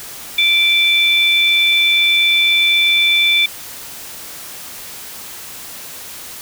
sine tone pair together, 2344 / 3512 Hz, D7 / A7, -4 / -4 cents, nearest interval perfect fifth, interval 700 cents, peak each -13 dBFS, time 0.38-3.46 s, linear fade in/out 5 ms, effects white hiss -32 dBFS RMS until 6.41 s

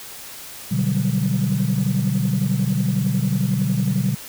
sine chord, G major seventh, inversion first, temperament equal, 123.47 / 146.83 / 185 / 196 Hz, B2 / D3 / F#3 / G3, 0 / 0 / 0 / 0 cents, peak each -22 dBFS, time 0.71-4.15 s, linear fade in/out 10 ms, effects tanh soft clip ceiling -11 dBFS + white hiss -37 dBFS RMS until 4.28 s

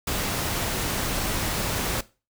pink noise, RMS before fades -27 dBFS, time 0.07-2.01 s, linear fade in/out 5 ms, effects noise-tail reverb RT60 0.3 s tail -18 dB re dry

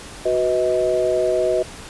sine chord, B major, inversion second, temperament equal with one note detuned, 370 / 493.9 / 632.8 Hz, F#4 / B4 / D#5, 0 / 0 / +29 cents, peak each -21 / -22 / -19 dBFS, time 0.25-1.63 s, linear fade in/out 10 ms, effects pink hiss -37 dBFS RMS until 1.89 s + resampled to 24000 Hz

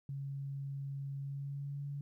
sine tone with pitch glide, 138.59 to 142.08 Hz, C#3 to C#3, 0 to +43 cents, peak -38 dBFS, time 0.09-2.01 s, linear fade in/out 2 ms, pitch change +43 cents, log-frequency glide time 1.18-1.84 s, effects 13-bit

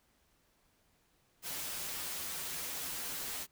white noise with comb filter, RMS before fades -40 dBFS, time 1.42-3.47 s, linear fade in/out 50 ms, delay 9.3 ms, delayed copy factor -0.65, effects pink hiss -72 dBFS RMS until 3.51 s

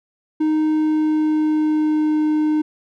triangle tone with pitch glide, 310 to 306.1 Hz, D#4 to D#4, -6 to -28 cents, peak -13 dBFS, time 0.4-2.62 s, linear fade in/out 10 ms, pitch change -22 cents, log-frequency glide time 0.64-2.24 s, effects none

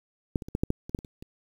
clicks, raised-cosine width 3 ms, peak -12 / -24 / -26 / -14 / -11 / -12 / -26 / -12 / -26 / -30 / -29 dBFS, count 11, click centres 0.358 / 0.422 / 0.485 / 0.551 / 0.635 / 0.704 / 0.895 / 0.948 / 0.989 / 1.048 / 1.225 s, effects 8-bit

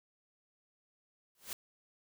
white noise with exponential growth, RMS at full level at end -37 dBFS, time 1.35-1.53 s, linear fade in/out 1 ms, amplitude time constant 37 ms, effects none

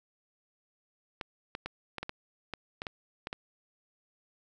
clicks, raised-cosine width 0.3 ms, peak -20 dBFS, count 11, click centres 1.212 / 1.551 / 1.66 / 1.983 / 2.03 / 2.094 / 2.537 / 2.819 / 2.868 / 3.271 / 3.329 s, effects none

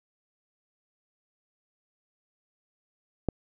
click, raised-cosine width 2 ms, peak -12 dBFS, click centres 3.287 s, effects none

